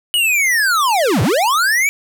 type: linear two-way sweep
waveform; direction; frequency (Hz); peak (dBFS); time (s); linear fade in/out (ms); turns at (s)
square; down then up; 2960 to 87.7 to 2336; -13; 0.14-1.89; 0; 1.22
effects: none